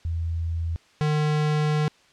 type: tone pair in turn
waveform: sine / square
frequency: 83 / 151.43 Hz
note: E2 / D#3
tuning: +12 / -47 cents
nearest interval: minor seventh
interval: 1041 cents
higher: second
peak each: -24 / -21 dBFS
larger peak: second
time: 0.05-0.76 / 1.01-1.88 s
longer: second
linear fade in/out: 0 ms
effects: white hiss -57 dBFS RMS until 2.12 s + low-pass 5000 Hz 12 dB/octave